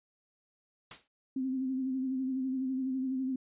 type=noise with exponential decay; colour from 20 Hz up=white; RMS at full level=-39 dBFS; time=0.91-1.08 s; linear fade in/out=2 ms; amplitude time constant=36 ms
type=tone with vibrato; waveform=sine; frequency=261.6 Hz; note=C4; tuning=in tune; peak=-30 dBFS; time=1.36-3.36 s; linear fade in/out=5 ms; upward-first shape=sine; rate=12 Hz; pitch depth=39 cents each way
effects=resampled to 8000 Hz